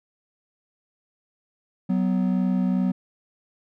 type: tone pair together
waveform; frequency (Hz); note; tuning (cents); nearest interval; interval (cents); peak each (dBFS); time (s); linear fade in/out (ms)
triangle; 186.61 / 249.1; F#3 / B3; +15 / +15; perfect fourth; 500; -19 / -23; 1.89-2.92; 10
effects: none